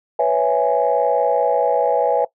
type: chord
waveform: sine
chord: C# minor seventh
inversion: third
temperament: equal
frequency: 493.9 / 554.4 / 659.3 / 830.6 Hz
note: B4 / C#5 / E5 / G#5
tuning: 0 / 0 / 0 / 0 cents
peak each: -19 dBFS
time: 0.19-2.25 s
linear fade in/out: 5 ms
effects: noise-tail reverb RT60 0.1 s tail -19 dB re dry + tanh soft clip ceiling -5 dBFS